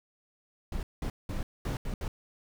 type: noise bursts at uneven times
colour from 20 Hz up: brown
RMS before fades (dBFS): -33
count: 6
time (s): 0.72-0.83 / 1.02-1.1 / 1.29-1.43 / 1.65-1.77 / 1.85-1.94 / 2.01-2.08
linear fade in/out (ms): 2
effects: none